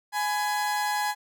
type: tone pair together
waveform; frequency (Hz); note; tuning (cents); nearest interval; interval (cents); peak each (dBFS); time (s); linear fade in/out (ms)
30% pulse; 835.1 / 1000; G#5 / B5; +9 / +21; minor third; 312; -23 / -30; 0.12-1.15; 50
effects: none